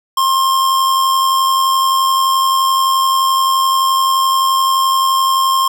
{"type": "tone with amplitude modulation", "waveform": "square", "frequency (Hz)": 1063, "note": "C6", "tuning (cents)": 27, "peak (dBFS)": -10, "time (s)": [0.17, 5.68], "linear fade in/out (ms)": 5, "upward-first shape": "sine", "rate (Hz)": 91.6, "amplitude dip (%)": 35, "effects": []}